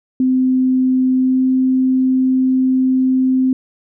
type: tone with pitch glide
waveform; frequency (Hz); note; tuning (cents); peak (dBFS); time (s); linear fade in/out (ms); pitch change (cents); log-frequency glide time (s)
sine; 257.8 to 259.4; C4 to C4; -26 to -15; -11; 0.2-3.53; 2; +11; 1.16-1.43
effects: none